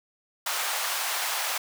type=high-pass noise; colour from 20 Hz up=pink; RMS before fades=-29 dBFS; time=0.46-1.58 s; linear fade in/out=5 ms; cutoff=720 Hz; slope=24 dB/octave; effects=none